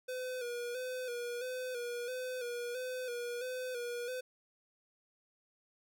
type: tone with vibrato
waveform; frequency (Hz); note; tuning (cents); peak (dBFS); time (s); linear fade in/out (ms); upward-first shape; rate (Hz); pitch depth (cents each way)
square; 493.9; B4; 0; -38; 0.08-4.21; 10; square; 1.5; 48
effects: none